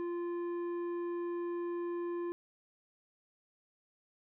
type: tone with tanh clipping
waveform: triangle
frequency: 346.6 Hz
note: F4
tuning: 13 cents flat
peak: -36 dBFS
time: 0-2.32 s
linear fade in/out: 0 ms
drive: 13 dB
effects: none